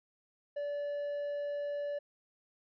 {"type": "tone", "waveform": "triangle", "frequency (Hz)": 578, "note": "D5", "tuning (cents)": -28, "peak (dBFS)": -32, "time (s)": [0.56, 1.99], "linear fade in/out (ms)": 10, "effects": ["resampled to 11025 Hz"]}